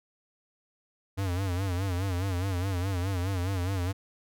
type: tone with vibrato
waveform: square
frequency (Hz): 92.9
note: F#2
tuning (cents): +7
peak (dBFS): -28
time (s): 1.17-3.93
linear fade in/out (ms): 20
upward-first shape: sine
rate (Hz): 4.8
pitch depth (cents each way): 110
effects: none